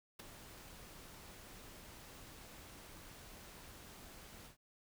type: noise with ADSR envelope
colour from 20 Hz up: pink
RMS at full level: -44 dBFS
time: 0.19-4.57 s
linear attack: 10 ms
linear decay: 6 ms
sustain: -11 dB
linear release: 110 ms
effects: none